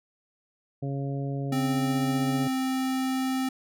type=harmonic tone; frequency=138.59 Hz; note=C#3; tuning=in tune; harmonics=1 / 2 / 3 / 4 / 5; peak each=-29 / -35 / -39 / -41 / -43 dBFS; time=0.82-2.48 s; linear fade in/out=10 ms
type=tone; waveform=square; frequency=261.6 Hz; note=C4; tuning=in tune; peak=-26 dBFS; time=1.52-3.49 s; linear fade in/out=5 ms
effects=none